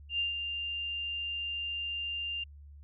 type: tone with ADSR envelope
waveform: sine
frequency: 2794 Hz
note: F7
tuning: in tune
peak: -27 dBFS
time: 0.09-2.44 s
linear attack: 100 ms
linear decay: 140 ms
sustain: -6 dB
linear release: 7 ms
effects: added 72 Hz sine -48 dBFS peak until 2.83 s